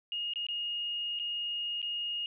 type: tone with dropouts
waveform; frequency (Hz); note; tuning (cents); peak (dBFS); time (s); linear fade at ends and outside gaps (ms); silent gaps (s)
sine; 2857; F7; +39; -32; 0.12-2.26; 1; 0.336-0.358 / 0.467-0.486 / 1.19-1.197 / 1.817-1.827
effects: none